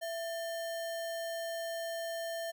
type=tone with sample-and-hold; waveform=sine; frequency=666 Hz; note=E5; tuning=18 cents sharp; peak=-35 dBFS; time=0.01-2.52 s; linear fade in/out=20 ms; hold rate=2450 Hz; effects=none